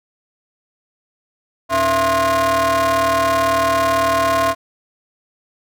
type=ring-modulated tone; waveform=45% pulse; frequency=196 Hz; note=G3; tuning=in tune; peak=-11 dBFS; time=1.69-4.55 s; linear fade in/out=50 ms; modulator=863 Hz; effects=none